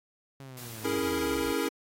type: linear sweep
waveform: sawtooth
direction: down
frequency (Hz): 138.59 to 55.6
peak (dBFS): -39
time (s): 0.4-1.52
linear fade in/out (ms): 0
type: noise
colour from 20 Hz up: white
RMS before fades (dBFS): -45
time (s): 0.57-1.68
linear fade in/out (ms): 2
type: chord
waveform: square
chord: A# half-diminished seventh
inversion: first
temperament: equal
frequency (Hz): 277.2 / 329.6 / 415.3 / 466.2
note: C#4 / E4 / G#4 / A#4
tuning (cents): 0 / 0 / 0 / 0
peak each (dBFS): -34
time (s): 0.84-1.69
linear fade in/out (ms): 10
effects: AAC 48 kbps